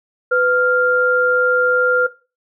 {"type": "tone pair together", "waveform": "sine", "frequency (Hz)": [499.5, 1396.9], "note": ["B4", "F6"], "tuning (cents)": [20, 0], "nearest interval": "octave + tritone", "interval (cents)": 1780, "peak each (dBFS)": -15, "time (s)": [0.31, 2.07], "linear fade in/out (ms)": 10, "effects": ["noise-tail reverb RT60 0.3 s tail -17 dB re dry"]}